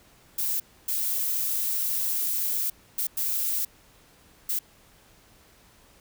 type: noise bursts at uneven times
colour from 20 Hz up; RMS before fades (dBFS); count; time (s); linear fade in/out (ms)
violet; -27; 5; 0.38-0.6 / 0.88-2.7 / 2.98-3.07 / 3.17-3.65 / 4.49-4.59; 5
effects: pink hiss -57 dBFS RMS until 6 s